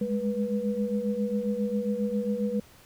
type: tone cluster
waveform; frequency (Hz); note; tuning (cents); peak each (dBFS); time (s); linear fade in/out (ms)
sine; 204.2 / 211.6 / 488.3; G#3 / G#3 / B4; -29 / +33 / -20; -30; 0.01-2.6; 5
effects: pink hiss -55 dBFS RMS until 2.85 s